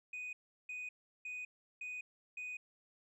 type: tone bursts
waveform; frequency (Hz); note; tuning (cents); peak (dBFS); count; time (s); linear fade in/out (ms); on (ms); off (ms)
sine; 2489; D#7; 0; -39; 5; 0.13-2.57; 5; 200; 360
effects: tanh soft clip ceiling -40 dBFS